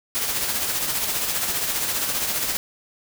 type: noise with tremolo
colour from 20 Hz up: white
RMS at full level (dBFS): -23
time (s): 0.15-2.57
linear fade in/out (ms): 0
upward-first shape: sine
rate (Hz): 15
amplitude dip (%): 40
effects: none